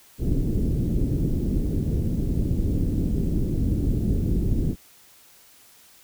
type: low-pass noise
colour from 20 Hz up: pink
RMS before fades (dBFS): -23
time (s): 0.18-4.76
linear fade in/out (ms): 50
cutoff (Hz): 330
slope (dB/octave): 24
effects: white hiss -53 dBFS RMS until 6.03 s